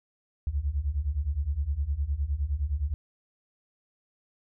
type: beating tone pair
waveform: sine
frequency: 66.2 / 75.9 Hz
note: C2 / D#2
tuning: +21 / -42 cents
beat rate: 9.7 Hz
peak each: -30 / -28 dBFS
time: 0.47-2.94 s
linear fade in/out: 0 ms
effects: none